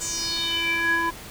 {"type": "tone with band-pass filter sweep", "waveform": "square", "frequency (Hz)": 334.2, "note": "E4", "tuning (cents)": 24, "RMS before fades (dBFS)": -25, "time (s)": [0, 1.11], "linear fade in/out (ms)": 20, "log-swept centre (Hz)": [7500, 1200], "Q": 5.2, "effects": ["pink hiss -40 dBFS RMS until 1.3 s"]}